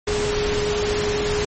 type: tone in noise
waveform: sine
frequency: 416.8 Hz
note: G#4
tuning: 6 cents sharp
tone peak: -21 dBFS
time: 0.07-1.45 s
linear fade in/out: 5 ms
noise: pink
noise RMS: -25 dBFS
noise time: 0.07-1.45 s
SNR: +1 dB
effects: low-pass 9000 Hz 12 dB/octave + MP3 32 kbps